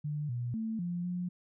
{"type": "tone with pitch steps", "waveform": "sine", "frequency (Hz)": [148.8, 121.1, 222.3, 174.8, 178.4], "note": ["D3", "B2", "A3", "F3", "F3"], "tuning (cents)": [23, -34, 18, 2, 37], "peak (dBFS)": -32, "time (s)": [0.04, 1.29], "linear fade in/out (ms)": 10, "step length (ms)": 250, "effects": []}